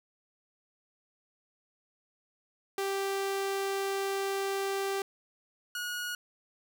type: tone pair in turn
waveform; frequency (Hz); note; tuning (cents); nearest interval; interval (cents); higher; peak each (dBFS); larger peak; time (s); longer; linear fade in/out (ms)
sawtooth; 392 / 1449.5; G4 / F#6; 0 / -36; octave + major seventh; 2264; second; -26 / -30; first; 2.78-5.02 / 5.75-6.15; first; 2
effects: none